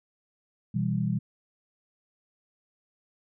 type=chord; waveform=sine; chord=E minor; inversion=second; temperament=just; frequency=123.61 / 164.81 / 197.78 Hz; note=B2 / E3 / G3; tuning=+2 / 0 / +16 cents; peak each=-29 dBFS; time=0.74-1.19 s; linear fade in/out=10 ms; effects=none